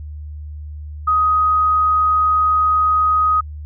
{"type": "tone", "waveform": "sine", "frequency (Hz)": 1254, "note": "D#6", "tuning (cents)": 13, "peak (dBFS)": -12, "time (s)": [1.07, 3.41], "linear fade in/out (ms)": 10, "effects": ["added 75 Hz sine -28 dBFS peak until 3.65 s"]}